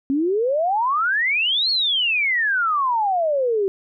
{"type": "exponential two-way sweep", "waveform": "sine", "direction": "up then down", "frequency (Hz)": [263.8, 4394, 377.7], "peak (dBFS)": -17, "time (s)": [0.1, 3.68], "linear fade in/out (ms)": 0, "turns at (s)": 1.7, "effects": []}